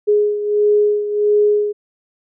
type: beating tone pair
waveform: sine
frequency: 416.4 / 417.9 Hz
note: G#4 / G#4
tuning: +5 / +11 cents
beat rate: 1.5 Hz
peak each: -13 / -19 dBFS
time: 0.07-1.73 s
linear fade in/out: 20 ms
effects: none